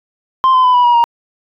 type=tone with pitch steps; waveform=sine; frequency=1046.5 / 1024.4 / 1002.7 / 981.5 / 960.8 / 940.4 Hz; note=C6 / C6 / B5 / B5 / B5 / A#5; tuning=0 / -37 / +26 / -11 / -48 / +15 cents; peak=-4 dBFS; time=0.44-1.04 s; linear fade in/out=0 ms; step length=100 ms; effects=tanh soft clip ceiling -6 dBFS